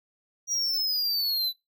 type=linear sweep; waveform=square; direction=down; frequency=5780 to 3951 Hz; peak=-25 dBFS; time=0.47-1.53 s; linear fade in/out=50 ms; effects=noise-tail reverb RT60 0.2 s tail -23 dB re dry